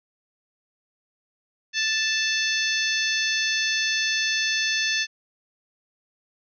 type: harmonic tone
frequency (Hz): 880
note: A5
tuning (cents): 0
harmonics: 2 / 3 / 4 / 5 / 6 / 7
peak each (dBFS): -26 / -28 / -29 / -30 / -31 / -31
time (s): 1.73-5.07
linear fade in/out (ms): 50
effects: none